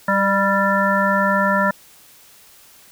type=harmonic tone with a mistuned harmonic; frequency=196 Hz; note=G3; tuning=in tune; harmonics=1 / 3 / 5 / 7 / 9; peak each=-21 / -21 / -21 / -21 / -21 dBFS; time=0.08-1.71 s; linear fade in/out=5 ms; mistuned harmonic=3; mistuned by=+26 cents; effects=white hiss -48 dBFS RMS until 2.91 s